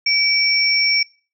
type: tone pair together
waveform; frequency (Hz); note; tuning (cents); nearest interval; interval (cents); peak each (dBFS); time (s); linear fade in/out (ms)
sine; 2300 / 5470; D7 / F8; -37 / -37; octave + minor third; 1500; -17; 0.06-1.03; 5
effects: noise-tail reverb RT60 0.4 s tail -23 dB re dry